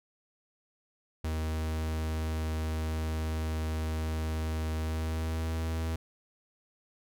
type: tone with pitch glide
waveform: 45% pulse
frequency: 79.1 to 80.72 Hz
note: D#2 to E2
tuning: +29 to -36 cents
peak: -30 dBFS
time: 1.24-5.96 s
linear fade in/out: 5 ms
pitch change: +35 cents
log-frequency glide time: 4.73-5.51 s
effects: none